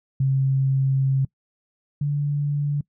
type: tone pair in turn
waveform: sine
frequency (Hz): 134.6 / 144.85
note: C3 / D3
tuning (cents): +49 / -24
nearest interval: minor second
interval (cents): 127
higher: second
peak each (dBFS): -17 / -20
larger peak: first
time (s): 0.2-1.25 / 2.01-2.81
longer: first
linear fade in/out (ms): 5
effects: noise-tail reverb RT60 0.1 s tail -23 dB re dry